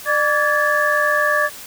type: tone cluster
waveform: sine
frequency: 598 / 1152 / 1666 / 1746 Hz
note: D5 / D6 / G#6 / A6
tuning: +31 / -34 / +5 / -14 cents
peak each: -20 dBFS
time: 0.05-1.5 s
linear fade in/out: 50 ms
effects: white hiss -36 dBFS RMS until 1.66 s